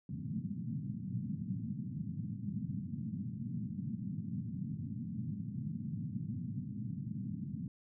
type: band-pass noise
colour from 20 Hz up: white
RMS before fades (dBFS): -40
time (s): 0.09-7.68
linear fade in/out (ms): 2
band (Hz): 100 to 230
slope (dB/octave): 48
effects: none